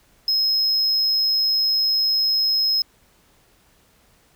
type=tone; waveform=sine; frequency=5140 Hz; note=E8; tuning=45 cents flat; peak=-14 dBFS; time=0.28-2.82 s; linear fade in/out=2 ms; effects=tanh soft clip ceiling -16 dBFS + pink hiss -58 dBFS RMS until 4.35 s